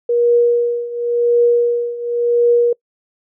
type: tone with tremolo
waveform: sine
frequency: 476.6 Hz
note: A#4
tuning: 38 cents sharp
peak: -8 dBFS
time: 0.09-2.73 s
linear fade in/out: 5 ms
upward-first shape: triangle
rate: 0.93 Hz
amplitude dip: 85%
effects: noise-tail reverb RT60 0.1 s tail -25 dB re dry